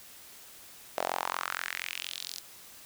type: tone with high-pass filter sweep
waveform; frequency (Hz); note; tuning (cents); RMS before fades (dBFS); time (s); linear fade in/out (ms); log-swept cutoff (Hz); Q
sawtooth; 44.22; F1; +22; -36; 0.97-2.4; 10; 610 to 5100; 3
effects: white hiss -51 dBFS RMS until 2.85 s